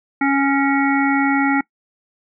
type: harmonic tone with a mistuned harmonic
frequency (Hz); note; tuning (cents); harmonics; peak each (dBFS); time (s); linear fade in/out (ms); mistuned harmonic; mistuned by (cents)
277.2; C#4; 0; 1 / 3 / 5 / 7 / 8; -16 / -21 / -23 / -24 / -25; 0.21-1.61; 5; 7; -19
effects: noise-tail reverb RT60 0.1 s tail -23 dB re dry